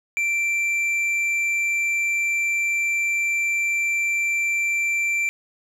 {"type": "tone with tanh clipping", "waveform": "triangle", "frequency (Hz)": 2349, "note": "D7", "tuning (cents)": 0, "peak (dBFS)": -21, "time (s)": [0.17, 5.29], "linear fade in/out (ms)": 0, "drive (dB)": 10, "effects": []}